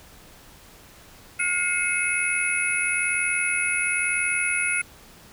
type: tone cluster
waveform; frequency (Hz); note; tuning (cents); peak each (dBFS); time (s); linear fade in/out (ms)
sine; 1429 / 2124 / 2205 / 2566 / 10120; F6 / C7 / C#7 / E7 / D#9; +39 / +25 / -10 / -47 / +28; -28; 1.39-4.82; 10
effects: pink hiss -49 dBFS RMS until 5.32 s